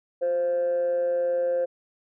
sine tone with amplitude modulation, 523.3 Hz, C5, in tune, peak -18 dBFS, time 0.21-1.66 s, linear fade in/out 20 ms, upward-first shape sine, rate 169 Hz, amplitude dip 50%, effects tanh soft clip ceiling -18 dBFS

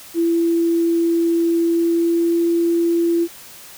sine tone with pitch glide, 335.8 to 338.7 Hz, E4 to E4, +32 to +47 cents, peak -14 dBFS, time 0.14-3.28 s, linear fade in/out 50 ms, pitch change +15 cents, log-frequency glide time 1.66-2.46 s, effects white hiss -40 dBFS RMS until 3.77 s

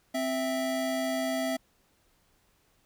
square tone pair together, 261.4 / 659.3 Hz, C4 / E5, -1 / 0 cents, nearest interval octave + major third, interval 1601 cents, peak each -32 / -31 dBFS, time 0.14-1.57 s, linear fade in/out 10 ms, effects pink hiss -68 dBFS RMS until 2.85 s

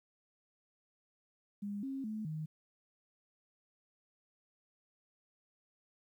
sine tone with pitch steps, 203.4 / 269.8 / 216.1 / 155.8 Hz, G#3 / C#4 / A3 / D#3, -36 / -47 / -31 / +3 cents, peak -37 dBFS, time 1.62-2.46 s, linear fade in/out 10 ms, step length 210 ms, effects 12-bit

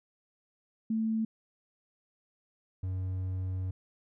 sine / triangle tone pair in turn, 221.7 / 93.11 Hz, A3 / F#2, +13 / +11 cents, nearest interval octave + minor third, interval 1502 cents, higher first, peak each -27 / -29 dBFS, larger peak first, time 0.9-1.25 / 2.83-3.71 s, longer second, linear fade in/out 5 ms, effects none

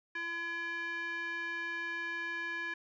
square tone with band-pass filter, 338.3 Hz, E4, 45 cents sharp, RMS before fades -38 dBFS, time 0.15-2.74 s, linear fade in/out 5 ms, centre 1900 Hz, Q 9.4, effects resampled to 16000 Hz

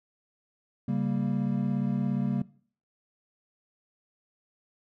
triangle chord, G diminished, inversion second, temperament equal, 138.59 / 196 / 233.1 Hz, Db3 / G3 / Bb3, 0 / 0 / 0 cents, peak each -28 dBFS, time 0.88-2.42 s, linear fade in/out 5 ms, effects noise-tail reverb RT60 0.5 s tail -20 dB re dry

